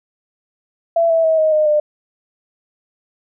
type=tone with pitch steps; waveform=sine; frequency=670 / 655.5 / 641.2 / 627.3 / 613.7 / 600.4 Hz; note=E5 / E5 / E5 / D#5 / D#5 / D5; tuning=+28 / -10 / -48 / +14 / -24 / +38 cents; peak=-11 dBFS; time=0.96-1.8 s; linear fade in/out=5 ms; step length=140 ms; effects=none